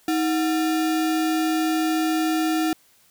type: tone with sample-and-hold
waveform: sine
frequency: 316.9 Hz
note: D#4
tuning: 32 cents sharp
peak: -19 dBFS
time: 0.08-2.73 s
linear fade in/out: 2 ms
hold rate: 1050 Hz
effects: white hiss -58 dBFS RMS until 3.1 s